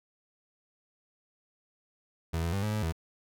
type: tone with pitch steps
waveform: 30% pulse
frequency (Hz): 82.2 / 84.2 / 98.5 / 106.3 / 107.2 / 81.6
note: E2 / E2 / G2 / G#2 / A2 / E2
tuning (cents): -4 / +37 / +9 / +41 / -45 / -17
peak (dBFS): -26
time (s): 2.33-2.924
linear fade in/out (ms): 10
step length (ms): 99
effects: none